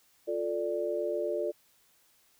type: chord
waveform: sine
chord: D minor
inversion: first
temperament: just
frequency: 352.4 / 440.5 / 587.3 Hz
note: F4 / A4 / D5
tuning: +16 / +2 / 0 cents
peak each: -34 / -34 / -32 dBFS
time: 0.27-1.52 s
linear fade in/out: 20 ms
effects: white hiss -66 dBFS RMS until 2.39 s